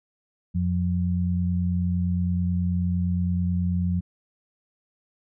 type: tone pair together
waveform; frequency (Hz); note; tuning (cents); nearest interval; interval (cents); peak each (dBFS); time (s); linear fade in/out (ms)
sine; 89 / 178; F2 / F3; +33 / +33; octave; 1200; -24; 0.54-4.01; 20
effects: none